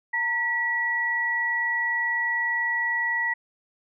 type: tone pair together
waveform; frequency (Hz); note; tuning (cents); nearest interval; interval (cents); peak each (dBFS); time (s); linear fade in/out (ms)
sine; 914.6 / 1938; A#5 / B6; -33 / -33; octave + minor second; 1300; -31 / -23; 0.13-3.34; 10
effects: none